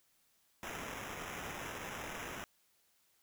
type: noise with sample-and-hold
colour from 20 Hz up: white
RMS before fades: -44 dBFS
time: 0.63-2.44 s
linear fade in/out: 0 ms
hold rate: 4410 Hz
effects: white hiss -73 dBFS RMS until 3.22 s